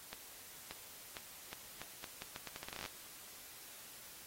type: accelerating click train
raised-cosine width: 0.2 ms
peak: -26 dBFS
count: 20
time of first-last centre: 0.13-2.861 s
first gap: 580 ms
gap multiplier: 0.79
effects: white hiss -54 dBFS RMS until 4.26 s + AAC 48 kbps